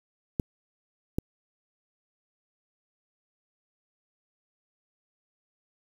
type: clicks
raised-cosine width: 3 ms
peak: -13 dBFS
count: 2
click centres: 0.398 / 1.185 s
effects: 7-bit

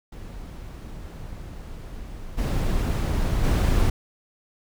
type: noise with level steps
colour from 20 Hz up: brown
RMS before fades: -37 / -23 / -19 dBFS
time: 0.12-3.9 s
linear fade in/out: 5 ms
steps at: 2.37 / 3.43 s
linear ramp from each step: 20 ms
effects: none

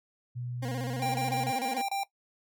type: tone with pitch glide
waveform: sine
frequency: 122.5 to 127.48 Hz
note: B2 to C3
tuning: -14 to -45 cents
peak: -33 dBFS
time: 0.35-1.52 s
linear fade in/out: 20 ms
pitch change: +69 cents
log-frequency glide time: 0.58-1.06 s
type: tone with vibrato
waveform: 20% pulse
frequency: 251.5 Hz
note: B3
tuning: 32 cents sharp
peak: -29 dBFS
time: 0.62-1.82 s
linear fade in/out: 10 ms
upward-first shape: square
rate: 16 Hz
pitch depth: 98 cents each way
type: tone bursts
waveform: square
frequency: 790 Hz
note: G5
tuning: 13 cents sharp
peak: -29 dBFS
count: 7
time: 1.02-2.034 s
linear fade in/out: 2 ms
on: 120 ms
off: 29 ms
effects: noise-tail reverb RT60 0.1 s tail -18 dB re dry + MP3 96 kbps

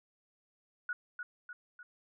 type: tone with echo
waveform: sine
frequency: 1460 Hz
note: F#6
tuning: 24 cents flat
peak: -33 dBFS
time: 0.89-0.93 s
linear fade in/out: 2 ms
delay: 300 ms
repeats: 3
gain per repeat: -5 dB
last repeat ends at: 1.83 s
effects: none

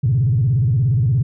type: tone with vibrato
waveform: sine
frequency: 122.4 Hz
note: B2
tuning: 15 cents flat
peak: -12 dBFS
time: 0.03-1.23 s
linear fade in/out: 10 ms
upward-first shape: square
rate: 17 Hz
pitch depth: 220 cents each way
effects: tanh soft clip ceiling -8 dBFS

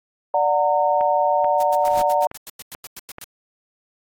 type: chord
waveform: sine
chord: D augmented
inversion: none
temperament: just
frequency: 587.3 / 734.2 / 917.7 Hz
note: D5 / F#5 / A#5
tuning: 0 / -14 / -27 cents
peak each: -20 dBFS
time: 0.34-2.27 s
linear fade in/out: 2 ms
type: click train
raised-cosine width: 0.5 ms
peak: -19 dBFS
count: 6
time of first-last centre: 1.01-3.184 s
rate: 2.3 Hz
type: noise bursts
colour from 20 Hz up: white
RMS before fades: -35 dBFS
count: 14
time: 1.6-3.242 s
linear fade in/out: 2 ms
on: 30 ms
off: 94 ms
type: noise with exponential growth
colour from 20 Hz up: pink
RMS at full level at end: -29 dBFS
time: 1.72-2.02 s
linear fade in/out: 5 ms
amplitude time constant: 65 ms
effects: AAC 64 kbps

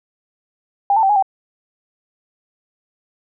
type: tone with pitch steps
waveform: sine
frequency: 802 / 890 / 776 / 832 / 776 Hz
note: G5 / A5 / G5 / G#5 / G5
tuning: +39 / +20 / -18 / +3 / -18 cents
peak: -11 dBFS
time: 0.9-1.225 s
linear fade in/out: 2 ms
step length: 65 ms
effects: none

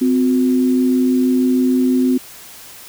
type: tone pair together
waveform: sine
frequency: 256.8 / 363.1 Hz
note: C4 / F#4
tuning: -32 / -33 cents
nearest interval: tritone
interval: 599 cents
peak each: -12 / -21 dBFS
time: 0.01-2.18 s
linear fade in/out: 10 ms
effects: white hiss -38 dBFS RMS until 2.88 s

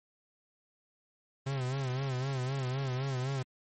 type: tone with vibrato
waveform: 45% pulse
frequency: 131.7 Hz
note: C3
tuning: 12 cents sharp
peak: -31 dBFS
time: 1.46-3.43 s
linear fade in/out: 10 ms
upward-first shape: sine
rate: 3.9 Hz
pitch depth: 87 cents each way
effects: MP3 32 kbps

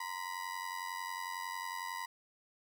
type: ring-modulated tone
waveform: 30% pulse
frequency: 978 Hz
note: B5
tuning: 17 cents flat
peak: -33 dBFS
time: 0-2.06 s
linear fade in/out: 5 ms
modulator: 45.5 Hz
effects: none

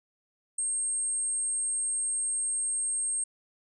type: tone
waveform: sine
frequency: 8490 Hz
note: C9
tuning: 24 cents sharp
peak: -27 dBFS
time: 0.58-3.24 s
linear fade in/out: 5 ms
effects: none

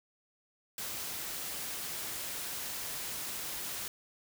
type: noise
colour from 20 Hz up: white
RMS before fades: -39 dBFS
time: 0.78-3.88 s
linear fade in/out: 2 ms
effects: none

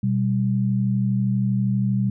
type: tone pair together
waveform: sine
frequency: 123.47 / 196 Hz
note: B2 / G3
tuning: 0 / 0 cents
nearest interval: minor sixth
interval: 800 cents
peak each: -21 dBFS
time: 0.03-2.1 s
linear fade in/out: 5 ms
effects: none

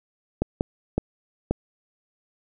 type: clicks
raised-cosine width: 2 ms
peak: -8 dBFS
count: 4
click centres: 0.42 / 0.609 / 0.98 / 1.51 s
effects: none

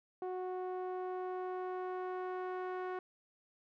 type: tone with low-pass filter sweep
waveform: sawtooth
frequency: 367.8 Hz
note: F#4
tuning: 10 cents flat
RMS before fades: -40 dBFS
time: 0.22-2.99 s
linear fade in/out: 2 ms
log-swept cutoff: 780 to 1400 Hz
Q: 1.3
effects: none

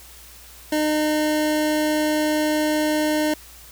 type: tone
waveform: 25% pulse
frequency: 305.1 Hz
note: D#4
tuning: 34 cents flat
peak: -15 dBFS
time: 0.72-3.34 s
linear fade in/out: 5 ms
effects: added 60 Hz sine -48 dBFS peak until 3.71 s + white hiss -45 dBFS RMS until 3.71 s

